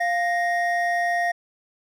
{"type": "tone pair together", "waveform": "triangle", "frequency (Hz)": [698.5, 1864.8], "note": ["F5", "A#6"], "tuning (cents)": [0, 0], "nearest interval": "octave + perfect fourth", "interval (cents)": 1700, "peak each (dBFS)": [-20, -23], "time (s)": [0, 1.32], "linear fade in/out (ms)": 10, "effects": []}